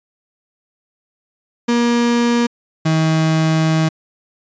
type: tone pair in turn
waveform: 35% pulse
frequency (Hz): 237.6 / 159.28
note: A#3 / D#3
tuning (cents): +33 / +41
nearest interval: perfect fifth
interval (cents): 692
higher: first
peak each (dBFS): -11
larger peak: neither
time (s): 1.68-2.47 / 2.85-3.89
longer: second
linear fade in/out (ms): 10
effects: resampled to 16000 Hz

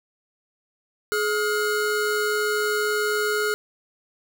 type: tone pair together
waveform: square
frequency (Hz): 423.7 / 1425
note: G#4 / F6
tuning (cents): +35 / +34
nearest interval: octave + major sixth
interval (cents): 2099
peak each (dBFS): -24 / -26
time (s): 1.12-3.54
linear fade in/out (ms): 0
effects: none

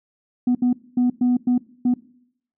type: tone bursts at uneven times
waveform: sine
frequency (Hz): 246.9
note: B3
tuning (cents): 0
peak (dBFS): -13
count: 6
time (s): 0.47-0.55 / 0.62-0.73 / 0.97-1.1 / 1.21-1.37 / 1.47-1.58 / 1.85-1.94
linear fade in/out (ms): 5
effects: noise-tail reverb RT60 0.7 s tail -21 dB re dry + tanh soft clip ceiling -13 dBFS

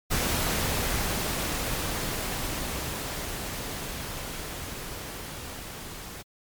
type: noise with level ramp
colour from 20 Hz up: pink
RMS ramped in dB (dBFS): -26 to -40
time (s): 0.1-6.23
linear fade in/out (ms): 20
effects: MP3 96 kbps

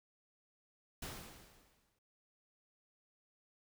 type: noise with exponential decay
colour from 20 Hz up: pink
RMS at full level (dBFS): -43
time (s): 1.02-1.99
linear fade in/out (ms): 5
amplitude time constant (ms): 210
effects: none

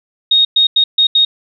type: tone bursts at uneven times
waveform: sine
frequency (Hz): 3729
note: A#7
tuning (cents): 0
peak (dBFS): -7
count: 5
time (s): 0.31-0.45 / 0.56-0.67 / 0.76-0.84 / 0.98-1.07 / 1.15-1.25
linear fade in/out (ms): 5
effects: none

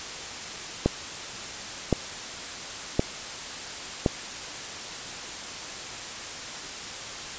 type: click train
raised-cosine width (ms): 2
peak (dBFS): -6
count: 4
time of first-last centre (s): 0.86-4.062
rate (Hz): 0.937
effects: white hiss -36 dBFS RMS until 7.38 s + resampled to 16000 Hz

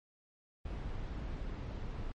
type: noise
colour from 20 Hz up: brown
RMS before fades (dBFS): -40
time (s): 0.65-2.12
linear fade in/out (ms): 5
effects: low-pass 4000 Hz 12 dB/octave + MP3 48 kbps

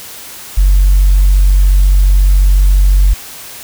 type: tone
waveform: sine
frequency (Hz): 47.15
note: F#1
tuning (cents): +33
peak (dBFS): -3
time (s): 0.57-3.14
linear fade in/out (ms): 10
effects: tanh soft clip ceiling -1 dBFS + white hiss -30 dBFS RMS until 3.63 s

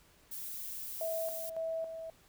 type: noise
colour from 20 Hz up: violet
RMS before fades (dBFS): -42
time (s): 0.31-1.5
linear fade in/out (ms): 10
type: tone with tremolo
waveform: sine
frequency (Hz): 651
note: E5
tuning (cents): -22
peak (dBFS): -33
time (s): 1.01-2.1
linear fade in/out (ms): 2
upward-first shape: square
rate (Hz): 1.8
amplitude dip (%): 55
effects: pink hiss -64 dBFS RMS until 2.28 s

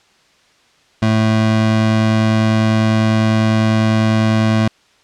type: tone pair together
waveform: square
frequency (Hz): 110 / 220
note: A2 / A3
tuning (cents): 0 / 0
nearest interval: octave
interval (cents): 1200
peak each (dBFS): -15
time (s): 1.02-4.68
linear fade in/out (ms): 5
effects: white hiss -53 dBFS RMS until 5.03 s + low-pass 5000 Hz 12 dB/octave

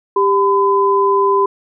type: tone pair together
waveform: sine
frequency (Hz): 395.3 / 1010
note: G4 / B5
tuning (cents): +15 / +39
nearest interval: octave + major third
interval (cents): 1624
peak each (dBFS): -13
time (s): 0.16-1.46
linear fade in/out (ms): 5
effects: none

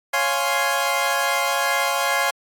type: chord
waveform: 20% pulse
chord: Db major seventh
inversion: none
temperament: equal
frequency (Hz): 554.4 / 698.5 / 830.6 / 1046.5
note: Db5 / F5 / Ab5 / C6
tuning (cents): 0 / 0 / 0 / 0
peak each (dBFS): -20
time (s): 0.13-2.31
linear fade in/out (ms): 10
effects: AAC 64 kbps

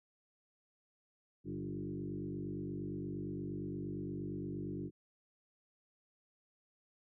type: tone with frequency modulation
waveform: sine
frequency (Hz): 236.4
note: A#3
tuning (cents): +24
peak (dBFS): -38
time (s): 1.44-4.91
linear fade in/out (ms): 50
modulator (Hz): 48.6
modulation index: 2.7
effects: none

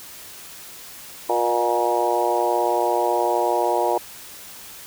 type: harmonic tone with a mistuned harmonic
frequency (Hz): 118.8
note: A#2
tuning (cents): +33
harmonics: 3 / 4 / 5 / 6 / 7 / 8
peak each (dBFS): -25 / -25 / -25 / -25 / -25 / -25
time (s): 1.29-3.98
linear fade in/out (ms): 5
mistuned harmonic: 5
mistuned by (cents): +21
effects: white hiss -40 dBFS RMS until 4.86 s

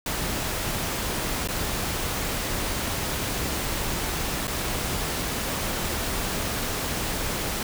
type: noise with dropouts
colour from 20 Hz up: pink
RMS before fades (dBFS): -28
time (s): 0.06-7.63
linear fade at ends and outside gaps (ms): 2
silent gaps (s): 1.475-1.486 / 4.472-4.478
effects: none

